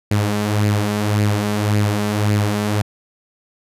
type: tone with flanger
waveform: sawtooth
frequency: 104.2 Hz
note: G#2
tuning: 6 cents sharp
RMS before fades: -18 dBFS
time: 0.11-2.82 s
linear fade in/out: 5 ms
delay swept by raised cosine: 0.42 to 5.12 ms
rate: 1.8 Hz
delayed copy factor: +0.5
effects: resampled to 32000 Hz

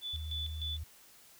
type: tone with tremolo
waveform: sine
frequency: 3476 Hz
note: A7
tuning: 22 cents flat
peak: -36 dBFS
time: 0.01-0.79 s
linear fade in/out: 50 ms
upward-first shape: square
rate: 3.3 Hz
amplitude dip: 75%
type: tone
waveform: sine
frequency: 77.78 Hz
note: D#2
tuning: in tune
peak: -37 dBFS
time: 0.13-0.84 s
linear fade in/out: 10 ms
effects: white hiss -59 dBFS RMS until 1.39 s

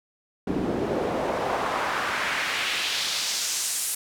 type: noise with band-pass filter sweep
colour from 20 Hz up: pink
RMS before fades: -27 dBFS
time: 0.47-3.95 s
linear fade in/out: 5 ms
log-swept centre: 260 to 10000 Hz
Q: 1.4
effects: none

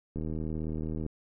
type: click train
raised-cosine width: 3 ms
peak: -23 dBFS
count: 72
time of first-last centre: 0.16-1.063 s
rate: 78.6 Hz
effects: none

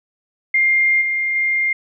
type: tone with level steps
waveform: sine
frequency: 2112 Hz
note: C7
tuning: 16 cents sharp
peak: -12 / -17 / -15 dBFS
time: 0.54-1.73 s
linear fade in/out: 5 ms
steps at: 1.01 / 1.35 s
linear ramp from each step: 10 ms
effects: none

